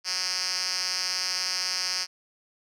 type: tone with band-pass filter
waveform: 5% pulse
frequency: 183.8 Hz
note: F#3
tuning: 11 cents flat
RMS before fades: -29 dBFS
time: 0.04-2.07 s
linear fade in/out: 50 ms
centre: 4900 Hz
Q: 3.9
effects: none